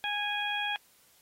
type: harmonic tone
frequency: 826 Hz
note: G#5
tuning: 10 cents flat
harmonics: 1 / 2 / 3 / 4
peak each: -35 / -35 / -35 / -35 dBFS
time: 0.04-0.76 s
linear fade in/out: 0 ms
effects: white hiss -63 dBFS RMS until 1.21 s + AAC 48 kbps